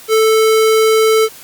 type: tone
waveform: square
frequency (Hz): 440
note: A4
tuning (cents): 0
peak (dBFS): -9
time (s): 0.08-1.29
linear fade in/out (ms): 50
effects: white hiss -37 dBFS RMS until 1.43 s + Opus 48 kbps